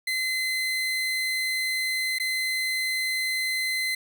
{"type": "tone with dropouts", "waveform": "30% pulse", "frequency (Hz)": 2050, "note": "C7", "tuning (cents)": -36, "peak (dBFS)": -22, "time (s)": [0.07, 3.95], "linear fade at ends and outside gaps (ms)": 5, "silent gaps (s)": [2.186, 2.198], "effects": []}